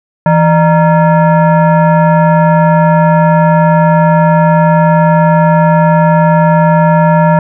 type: tone with frequency modulation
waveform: sine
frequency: 164.81 Hz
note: E3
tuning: in tune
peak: -4 dBFS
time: 0.26-7.39 s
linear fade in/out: 2 ms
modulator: 770 Hz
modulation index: 1.1
effects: none